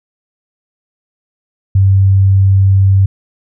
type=tone; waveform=sine; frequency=96.9 Hz; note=G2; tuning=20 cents flat; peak=-5 dBFS; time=1.75-3.06 s; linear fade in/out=5 ms; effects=none